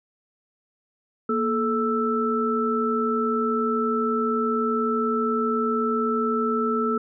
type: tone cluster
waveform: sine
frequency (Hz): 234.8 / 433.7 / 1322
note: A#3 / A4 / E6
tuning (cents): +13 / -25 / +5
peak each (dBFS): -25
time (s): 1.29-6.98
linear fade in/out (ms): 5
effects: none